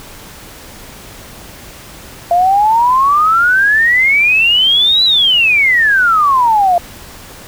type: exponential two-way sweep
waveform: sine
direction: up then down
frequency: 682 to 4009 to 682 Hz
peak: -7 dBFS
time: 2.31-6.78 s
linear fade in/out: 2 ms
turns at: 5.04 s
effects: pink hiss -34 dBFS RMS until 7.47 s